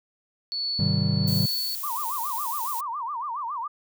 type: tone with tremolo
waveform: sine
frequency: 4435 Hz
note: C#8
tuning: in tune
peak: -25 dBFS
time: 0.52-1.75 s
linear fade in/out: 0 ms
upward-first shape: sine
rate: 1.3 Hz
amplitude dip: 50%
type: chord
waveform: triangle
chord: Ab major seventh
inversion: none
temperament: just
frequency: 103.83 / 129.78 / 155.74 / 194.67 Hz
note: Ab2 / C3 / Eb3 / G3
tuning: 0 / -14 / +2 / -12 cents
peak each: -25 / -26 / -24 / -24 dBFS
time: 0.79-1.46 s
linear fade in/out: 5 ms
type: noise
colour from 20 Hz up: violet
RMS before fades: -33 dBFS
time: 1.27-2.81 s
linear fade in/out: 10 ms
type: tone with vibrato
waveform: sine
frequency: 1047 Hz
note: C6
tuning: 1 cent sharp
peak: -28 dBFS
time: 1.83-3.68 s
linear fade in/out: 10 ms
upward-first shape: sine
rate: 7.2 Hz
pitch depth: 250 cents each way
effects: none